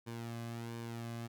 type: tone with flanger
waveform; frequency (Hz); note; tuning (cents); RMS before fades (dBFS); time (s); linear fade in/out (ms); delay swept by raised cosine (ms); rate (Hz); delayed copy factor
sawtooth; 116.54; A#2; 0; -43; 0.06-1.28; 20; 1.5 to 2.2; 1.4; -0.55
effects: none